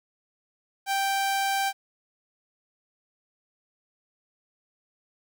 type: tone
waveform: sawtooth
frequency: 784 Hz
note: G5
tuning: in tune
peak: -20 dBFS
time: 0.86-1.73 s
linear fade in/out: 50 ms
effects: 10-bit